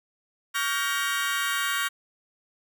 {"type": "chord", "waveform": "30% pulse", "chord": "G half-diminished seventh", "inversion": "second", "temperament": "just", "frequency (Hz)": [1128.9, 1411.2, 1568, 1881.6], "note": ["Db6", "F6", "G6", "Bb6"], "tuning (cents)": [31, 18, 0, 16], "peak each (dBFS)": -28, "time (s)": [0.54, 1.89], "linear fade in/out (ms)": 20, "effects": []}